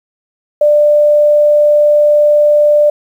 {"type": "tone", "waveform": "sine", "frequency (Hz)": 593, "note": "D5", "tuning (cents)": 17, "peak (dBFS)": -5, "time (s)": [0.61, 2.9], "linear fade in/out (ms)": 5, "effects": ["7-bit"]}